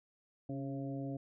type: harmonic tone with a mistuned harmonic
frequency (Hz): 135.8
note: C#3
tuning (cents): -35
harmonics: 1 / 2 / 3 / 4 / 5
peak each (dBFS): -41 / -40 / -51 / -48 / -50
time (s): 0.49-1.17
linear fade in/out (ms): 5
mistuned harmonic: 2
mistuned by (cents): +38
effects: none